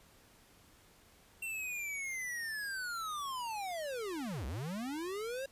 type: linear two-way sweep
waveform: square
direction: down then up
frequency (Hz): 2723 to 58.27 to 552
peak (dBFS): -38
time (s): 1.42-5.46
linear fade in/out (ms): 5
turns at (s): 4.46
effects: pink hiss -63 dBFS RMS until 5.51 s + resampled to 32000 Hz